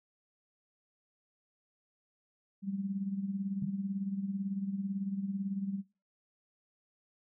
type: tone with tremolo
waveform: sine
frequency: 196 Hz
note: G3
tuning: in tune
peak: -30 dBFS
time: 2.62-5.83 s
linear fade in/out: 50 ms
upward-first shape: sine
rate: 18 Hz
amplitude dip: 70%
type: tone with exponential decay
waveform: sine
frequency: 155.56 Hz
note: D#3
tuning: in tune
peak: -31 dBFS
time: 3.62-3.79 s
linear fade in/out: 5 ms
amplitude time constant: 35 ms
effects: noise-tail reverb RT60 0.3 s tail -22 dB re dry